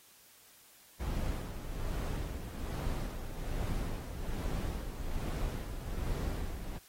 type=noise with tremolo; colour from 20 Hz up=brown; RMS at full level=-34 dBFS; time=0.99-6.79 s; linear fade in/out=20 ms; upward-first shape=sine; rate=1.2 Hz; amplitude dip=55%; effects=white hiss -60 dBFS RMS until 6.88 s + AAC 48 kbps